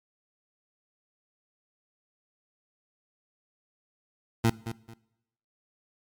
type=tone with echo; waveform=20% pulse; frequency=114 Hz; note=A#2; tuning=38 cents flat; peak=-15 dBFS; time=4.44-4.5 s; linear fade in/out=5 ms; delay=220 ms; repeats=2; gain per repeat=-12 dB; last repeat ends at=4.94 s; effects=noise-tail reverb RT60 0.9 s tail -21 dB re dry + MP3 96 kbps